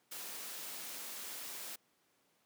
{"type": "noise", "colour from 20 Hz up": "white", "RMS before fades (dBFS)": -45, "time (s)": [0.11, 1.76], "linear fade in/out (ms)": 10, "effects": ["pink hiss -74 dBFS RMS until 2.45 s", "high-pass 200 Hz 12 dB/octave"]}